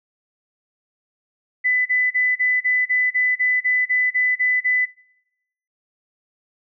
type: tone bursts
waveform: sine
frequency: 2000 Hz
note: B6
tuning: 21 cents sharp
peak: -15 dBFS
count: 13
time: 1.64-4.86 s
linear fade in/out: 20 ms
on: 220 ms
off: 30 ms
effects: noise-tail reverb RT60 0.9 s tail -24 dB re dry